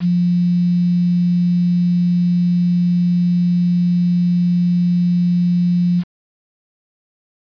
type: tone with quantisation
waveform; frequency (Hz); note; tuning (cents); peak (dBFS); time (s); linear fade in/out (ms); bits
sine; 176.1; F3; +15; -12; 0-6.04; 50; 6
effects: resampled to 11025 Hz